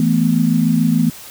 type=chord; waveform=sine; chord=E suspended fourth; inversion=none; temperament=equal; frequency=164.81 / 220 / 246.9 Hz; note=E3 / A3 / B3; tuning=0 / 0 / 0 cents; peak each=-16 dBFS; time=0-1.1 s; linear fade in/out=2 ms; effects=white hiss -36 dBFS RMS until 1.3 s